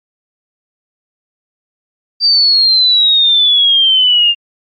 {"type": "exponential sweep", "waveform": "sine", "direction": "down", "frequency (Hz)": [4699, 2794], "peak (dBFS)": -6, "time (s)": [2.2, 4.35], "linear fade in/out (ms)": 50, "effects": ["MP3 32 kbps"]}